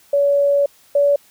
sine tone pair in turn, 567 / 570.9 Hz, C#5 / D5, +39 / -49 cents, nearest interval unison, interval 12 cents, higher second, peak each -12 / -11 dBFS, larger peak second, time 0.13-0.66 / 0.95-1.16 s, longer first, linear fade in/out 5 ms, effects white hiss -52 dBFS RMS until 1.3 s

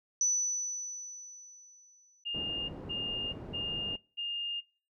sine tone with exponential decay, 5970 Hz, F#8, 15 cents sharp, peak -24 dBFS, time 0.21-2.24 s, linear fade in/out 2 ms, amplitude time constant 440 ms
sine tone bursts, 2823 Hz, F7, 18 cents sharp, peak -33 dBFS, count 4, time 2.25-4.61 s, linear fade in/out 20 ms, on 440 ms, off 200 ms
white low-pass noise, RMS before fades -44 dBFS, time 2.34-3.96 s, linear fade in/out 5 ms, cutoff 390 Hz, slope 12 dB/octave
effects noise-tail reverb RT60 0.4 s tail -23 dB re dry

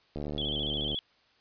click train, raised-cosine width 2 ms, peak -23 dBFS, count 59, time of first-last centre 0.16-0.945 s, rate 73.9 Hz
sine tone with vibrato, 3248 Hz, G#7, 39 cents flat, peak -31 dBFS, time 0.38-0.99 s, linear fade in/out 0 ms, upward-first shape square, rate 14 Hz, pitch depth 62 cents each way
effects white hiss -65 dBFS RMS until 1.4 s + resampled to 11025 Hz

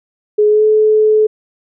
sine tone with pitch glide, 420.8 to 430.4 Hz, G#4 to A4, +23 to -38 cents, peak -7 dBFS, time 0.38-1.27 s, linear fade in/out 10 ms, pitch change +39 cents, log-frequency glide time 0.48-0.64 s, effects none

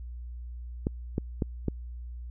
clicks, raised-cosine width 3 ms, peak -14 dBFS, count 4, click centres 0.869 / 1.181 / 1.422 / 1.683 s, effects added 60 Hz sine -37 dBFS peak until 2.3 s

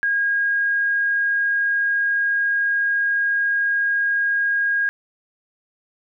sine tone, 1631 Hz, G#6, 32 cents flat, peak -17 dBFS, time 0.03-4.89 s, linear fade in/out 0 ms, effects none

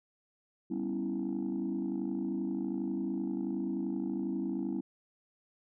sine chord, C# half-diminished seventh, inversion second, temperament equal, 196 / 246.9 / 277.2 / 329.6 Hz, G3 / B3 / C#4 / E4, 0 / 0 / 0 / 0 cents, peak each -36 / -37 / -36 / -35 dBFS, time 0.7-4.81 s, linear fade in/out 10 ms, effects tanh soft clip ceiling -26 dBFS

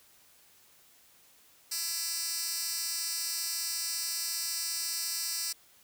10% pulse tone with high-pass filter, 334.6 Hz, E4, 26 cents sharp, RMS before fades -34 dBFS, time 1.71-5.53 s, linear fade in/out 10 ms, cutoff 5900 Hz, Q 1.3, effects white hiss -61 dBFS RMS until 5.83 s

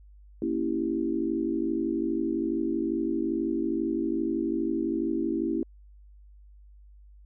sine chord, A# diminished seventh, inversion none, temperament equal with one note detuned, 231.6 / 277.2 / 329.6 / 392 Hz, A#3 / C#4 / E4 / G4, -11 / 0 / 0 / 0 cents, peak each -33 / -31 / -28 / -34 dBFS, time 0.42-5.63 s, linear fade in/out 2 ms, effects added 50 Hz sine -49 dBFS peak until 7.25 s

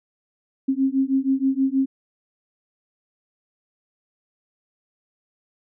sine beating tone pair, 264.9 / 271.2 Hz, C4 / C#4, +22 / -38 cents, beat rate 6.3 Hz, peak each -21 dBFS, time 0.68-1.86 s, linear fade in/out 10 ms, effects none

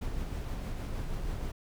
brown noise with tremolo, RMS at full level -34 dBFS, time 0.01-1.52 s, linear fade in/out 10 ms, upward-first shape sine, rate 6.4 Hz, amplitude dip 25%, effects none

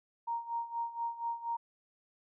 sine tone with tremolo, 932.3 Hz, A#5, in tune, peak -31 dBFS, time 0.27-1.57 s, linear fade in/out 10 ms, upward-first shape sine, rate 4.2 Hz, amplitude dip 80%, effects none

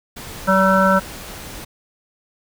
pink noise, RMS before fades -34 dBFS, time 0.16-1.65 s, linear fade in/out 10 ms
harmonic tone, 191 Hz, G3, 45 cents flat, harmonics 1 / 3 / 5 / 7 / 8, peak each -17 / -17 / -20 / -17 / -21 dBFS, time 0.47-1 s, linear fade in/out 20 ms
effects none

